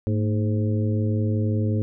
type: harmonic tone with a mistuned harmonic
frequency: 105.5 Hz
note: G#2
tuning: 28 cents sharp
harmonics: 1 / 2 / 3 / 4 / 5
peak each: -21 / -27 / -31 / -33 / -35 dBFS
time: 0.07-1.82 s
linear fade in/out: 0 ms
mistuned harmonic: 2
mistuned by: +110 cents
effects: none